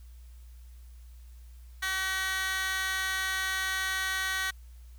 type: tone with high-pass filter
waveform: 15% pulse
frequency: 379.4 Hz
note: F#4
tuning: 43 cents sharp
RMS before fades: -31 dBFS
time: 1.82-4.51 s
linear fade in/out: 10 ms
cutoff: 1900 Hz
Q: 2.6
effects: added 60 Hz sine -46 dBFS peak until 4.98 s + white hiss -65 dBFS RMS until 4.98 s